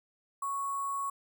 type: tone with sample-and-hold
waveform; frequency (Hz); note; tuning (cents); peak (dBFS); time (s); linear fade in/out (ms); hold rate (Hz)
sine; 1108.7; C#6; 0; -31; 0.42-1.1; 5; 8820
effects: none